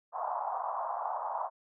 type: band-pass noise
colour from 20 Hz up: pink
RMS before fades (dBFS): -35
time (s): 0.12-1.5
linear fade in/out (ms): 50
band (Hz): 690 to 1100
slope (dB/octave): 48
effects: none